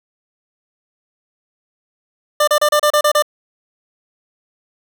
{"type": "tone bursts", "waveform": "25% pulse", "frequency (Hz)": 596, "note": "D5", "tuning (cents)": 25, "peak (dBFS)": -7, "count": 8, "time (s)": [2.4, 3.224], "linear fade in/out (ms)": 5, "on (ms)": 75, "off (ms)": 32, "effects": ["8-bit"]}